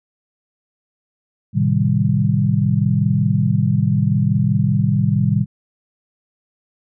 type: chord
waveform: sine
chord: A half-diminished seventh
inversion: none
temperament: equal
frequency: 110 / 130.81 / 155.56 / 196 Hz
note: A2 / C3 / Eb3 / G3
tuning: 0 / 0 / 0 / 0 cents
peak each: -19 dBFS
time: 1.53-5.46 s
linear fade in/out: 50 ms
effects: none